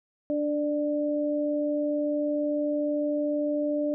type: tone pair together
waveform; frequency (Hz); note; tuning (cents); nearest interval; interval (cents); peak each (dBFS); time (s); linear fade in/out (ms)
sine; 293.7 / 592.9; D4 / D5; 0 / +16; octave; 1216; -27; 0.3-3.94; 0
effects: none